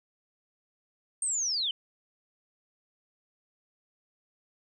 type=linear sweep; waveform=sine; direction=down; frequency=8720 to 2960 Hz; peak=-27 dBFS; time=1.22-1.71 s; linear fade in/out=2 ms; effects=none